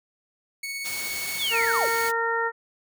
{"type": "tone with tremolo", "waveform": "sawtooth", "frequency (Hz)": 2217, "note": "C#7", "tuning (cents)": 0, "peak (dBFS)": -26, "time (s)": [0.63, 2.09], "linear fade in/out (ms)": 5, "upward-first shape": "sine", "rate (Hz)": 17, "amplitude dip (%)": 25}
{"type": "noise", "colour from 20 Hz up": "white", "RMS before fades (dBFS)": -34, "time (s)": [0.84, 2.12], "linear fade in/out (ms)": 20}
{"type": "linear sweep", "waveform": "sine", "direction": "down", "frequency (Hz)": [3729, 280], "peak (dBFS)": -24, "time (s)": [1.38, 1.89], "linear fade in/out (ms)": 50}
{"type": "harmonic tone", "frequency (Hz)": 460, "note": "A#4", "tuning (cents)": -23, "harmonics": [1, 2, 3, 4], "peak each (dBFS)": [-28, -28, -28, -28], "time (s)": [1.5, 2.52], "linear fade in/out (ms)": 50}
{"effects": []}